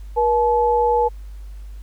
sine tone pair together, 479 / 861.2 Hz, A#4 / A5, +47 / -37 cents, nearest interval minor seventh, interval 1016 cents, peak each -17 dBFS, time 0.16-1.09 s, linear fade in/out 20 ms, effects added 50 Hz sine -32 dBFS peak until 1.82 s + pink hiss -56 dBFS RMS until 1.82 s

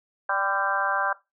harmonic tone with a mistuned harmonic, 196 Hz, G3, in tune, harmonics 3 / 4 / 5 / 6 / 7 / 8, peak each -32 / -29 / -30 / -30 / -30 / -27 dBFS, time 0.29-1.13 s, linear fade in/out 5 ms, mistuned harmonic 5, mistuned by +47 cents, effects noise-tail reverb RT60 0.2 s tail -17 dB re dry

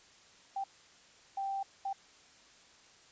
sine tone bursts at uneven times, 784 Hz, G5, in tune, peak -33 dBFS, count 3, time 0.56-0.64 / 1.37-1.63 / 1.85-1.93 s, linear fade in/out 5 ms, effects white hiss -60 dBFS RMS until 3.11 s + resampled to 16000 Hz

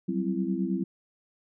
sine tone cluster, 185.9 / 195.1 / 259.6 / 333.6 Hz, F#3 / G3 / C4 / E4, +8 / -8 / -13 / +21 cents, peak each -31 / -30 / -33 / -32 dBFS, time 0.08-0.84 s, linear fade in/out 10 ms, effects none

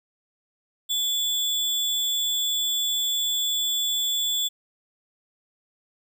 sine tone with sample-and-hold, 3451 Hz, A7, 34 cents flat, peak -22 dBFS, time 0.89-4.49 s, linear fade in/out 20 ms, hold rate 11025 Hz, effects none

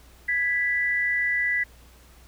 sine tone pair together, 1661.2 / 1975.5 Hz, G#6 / B6, 0 / 0 cents, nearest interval minor third, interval 300 cents, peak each -29 / -22 dBFS, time 0.28-1.64 s, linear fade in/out 10 ms, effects added 60 Hz sine -51 dBFS peak until 2.27 s + pink hiss -55 dBFS RMS until 2.27 s

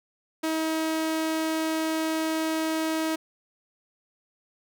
sawtooth tone, 318.8 Hz, D#4, 42 cents sharp, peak -21 dBFS, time 0.43-3.16 s, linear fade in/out 10 ms, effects none

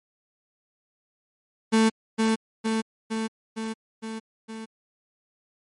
35% pulse tone with echo, 222.1 Hz, A3, 16 cents sharp, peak -15 dBFS, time 1.72-1.9 s, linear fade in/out 20 ms, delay 460 ms, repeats 6, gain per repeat -3 dB, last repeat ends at 4.66 s, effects MP3 48 kbps

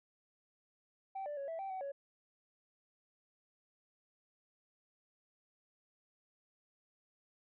sine tone with pitch steps, 774 / 588 / 556 / 656 / 777 / 755 / 558 Hz, G5 / D5 / C#5 / E5 / G5 / F#5 / C#5, -22 / +2 / +5 / -9 / -16 / +35 / +11 cents, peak -37 dBFS, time 1.15-1.92 s, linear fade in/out 10 ms, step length 110 ms, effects tanh soft clip ceiling -37 dBFS

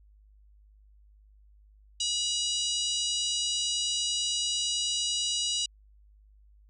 harmonic tone, 969 Hz, B5, 33 cents flat, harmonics 3 / 4 / 5 / 6 / 7 / 8 / 9, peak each -31 / -33 / -35 / -37 / -38 / -39 / -40 dBFS, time 2-5.66 s, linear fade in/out 5 ms, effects added 51 Hz sine -55 dBFS peak until 6.69 s

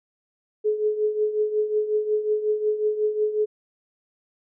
sine tone with tremolo, 425.6 Hz, G#4, 42 cents sharp, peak -17 dBFS, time 0.64-3.46 s, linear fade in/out 20 ms, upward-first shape triangle, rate 5.5 Hz, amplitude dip 75%, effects none

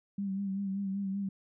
sine tone with vibrato, 196.1 Hz, G3, 1 cent sharp, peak -31 dBFS, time 0.18-1.29 s, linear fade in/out 5 ms, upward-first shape sine, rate 5.2 Hz, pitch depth 42 cents each way, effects none

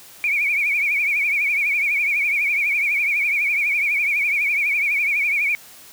sine tone with vibrato, 2320 Hz, D7, 22 cents flat, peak -17 dBFS, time 0.24-5.55 s, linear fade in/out 0 ms, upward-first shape triangle, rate 12 Hz, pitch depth 120 cents each way, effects white hiss -44 dBFS RMS until 5.92 s + high-pass 60 Hz 12 dB/octave

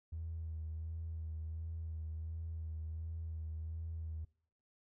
triangle tone with vibrato, 80.3 Hz, E2, 45 cents flat, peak -36 dBFS, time 0.12-4.25 s, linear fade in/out 10 ms, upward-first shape sine, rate 1.4 Hz, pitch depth 28 cents each way, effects noise-tail reverb RT60 0.6 s tail -26 dB re dry + tanh soft clip ceiling -37 dBFS

